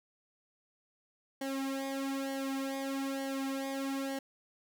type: tone with flanger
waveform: sawtooth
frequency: 271.2 Hz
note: C#4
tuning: 38 cents flat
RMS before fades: -36 dBFS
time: 1.41-4.19 s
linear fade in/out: 5 ms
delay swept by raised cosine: 0.79 to 2.99 ms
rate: 1.1 Hz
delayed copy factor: -0.85
effects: none